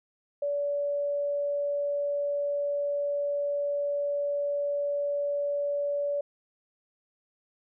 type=tone; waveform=sine; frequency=574 Hz; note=D5; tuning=40 cents flat; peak=-26 dBFS; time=0.42-6.21 s; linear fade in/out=5 ms; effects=none